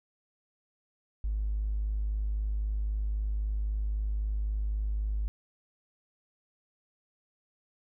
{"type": "tone with tanh clipping", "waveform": "triangle", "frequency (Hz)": 51.9, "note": "G#1", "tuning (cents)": 0, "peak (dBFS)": -27, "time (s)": [1.24, 5.28], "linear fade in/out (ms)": 0, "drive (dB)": 1, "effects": []}